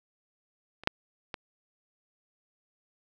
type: clicks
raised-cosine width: 0.3 ms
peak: -28 / -6 / -19 dBFS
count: 3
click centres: 0.836 / 0.874 / 1.342 s
effects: none